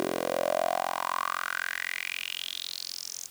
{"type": "tone with high-pass filter sweep", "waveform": "10% pulse", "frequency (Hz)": 43.9, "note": "F1", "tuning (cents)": 10, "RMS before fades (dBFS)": -32, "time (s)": [0, 3.26], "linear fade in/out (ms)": 0, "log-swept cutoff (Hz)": [380, 6500], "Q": 5.7, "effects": ["white hiss -51 dBFS RMS until 3.3 s"]}